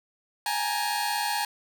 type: tone cluster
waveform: sawtooth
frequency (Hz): 799 / 839 / 935 / 4334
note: G5 / G#5 / A#5 / C#8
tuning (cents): +33 / +17 / +5 / -40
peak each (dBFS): -31 / -25 / -28 / -31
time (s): 0.46-1.45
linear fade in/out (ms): 2
effects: none